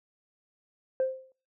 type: tone with exponential decay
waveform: sine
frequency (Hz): 523.3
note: C5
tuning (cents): 0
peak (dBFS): -20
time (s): 1-1.32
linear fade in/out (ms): 1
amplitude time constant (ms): 68
effects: noise-tail reverb RT60 0.3 s tail -18 dB re dry + tanh soft clip ceiling -20 dBFS